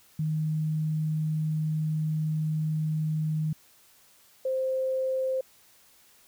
sine tone pair in turn, 155.56 / 523.2 Hz, D#3 / C5, 0 / 0 cents, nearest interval octave + major sixth, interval 2100 cents, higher second, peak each -25 dBFS, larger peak neither, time 0.19-3.53 / 4.45-5.41 s, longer first, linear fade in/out 5 ms, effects white hiss -59 dBFS RMS until 6.27 s

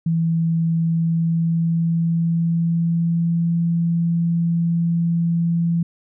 sine tone with pitch glide, 164.81 to 168.66 Hz, E3 to E3, 0 to +40 cents, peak -16 dBFS, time 0.06-5.83 s, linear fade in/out 5 ms, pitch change +40 cents, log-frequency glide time 0.79-3.55 s, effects none

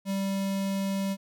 square tone with notch filter, 195.2 Hz, G3, 7 cents flat, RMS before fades -29 dBFS, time 0.05-1.17 s, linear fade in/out 50 ms, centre 1500 Hz, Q 1.9, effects none

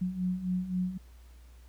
sine beating tone pair, 180 / 183.8 Hz, F#3 / F#3, -47 / -11 cents, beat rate 3.8 Hz, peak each -35 / -30 dBFS, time 0.01-0.98 s, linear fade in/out 10 ms, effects added 60 Hz sine -50 dBFS peak until 1.68 s + pink hiss -64 dBFS RMS until 1.68 s

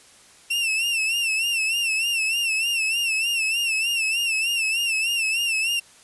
40% pulse tone with vibrato, 2699 Hz, E7, 40 cents sharp, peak -20 dBFS, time 0.5-5.8 s, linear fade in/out 10 ms, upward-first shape sine, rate 3.3 Hz, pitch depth 84 cents each way, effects white hiss -51 dBFS RMS until 6.03 s + resampled to 24000 Hz

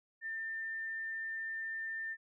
sine tone, 1796 Hz, A6, 35 cents sharp, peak -37 dBFS, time 0.21-2.17 s, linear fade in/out 50 ms, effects none

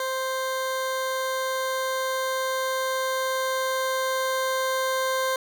20% pulse tone with level ramp, 523.3 Hz, C5, in tune, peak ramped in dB -21 to -18 dBFS, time 0-5.36 s, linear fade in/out 2 ms, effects none

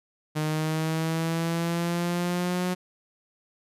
sawtooth linear sweep, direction up, 153.1 to 181.8 Hz, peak -21 dBFS, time 0.35-2.75 s, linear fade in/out 20 ms, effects resampled to 32000 Hz

